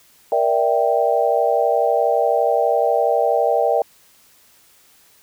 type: chord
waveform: sine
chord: E half-diminished seventh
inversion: second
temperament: equal with one note detuned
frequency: 470.2 / 587.3 / 659.3 / 784 Hz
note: Bb4 / D5 / E5 / G5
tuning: +15 / 0 / 0 / 0 cents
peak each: -20 dBFS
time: 0.32-3.82 s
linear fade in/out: 2 ms
effects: white hiss -53 dBFS RMS until 5.22 s